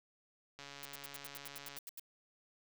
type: click train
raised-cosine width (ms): 0.2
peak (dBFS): -32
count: 168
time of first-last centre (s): 0.59-1.774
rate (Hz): 141
type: noise bursts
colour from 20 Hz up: blue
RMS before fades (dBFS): -47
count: 12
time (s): 0.83-1.996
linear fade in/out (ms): 0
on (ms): 22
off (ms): 82
effects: none